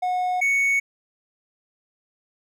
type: tone pair in turn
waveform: triangle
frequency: 729 / 2221 Hz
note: F#5 / C#7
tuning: -26 / +3 cents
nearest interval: octave + perfect fifth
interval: 1929 cents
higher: second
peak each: -19 / -16 dBFS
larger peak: second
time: 0.02-0.41 / 0.41-0.8 s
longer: neither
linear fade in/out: 10 ms
effects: none